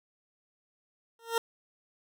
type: tone with exponential growth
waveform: 20% pulse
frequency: 459.9 Hz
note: A#4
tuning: 23 cents flat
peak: -18 dBFS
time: 1.19-1.38 s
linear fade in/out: 2 ms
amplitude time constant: 41 ms
effects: none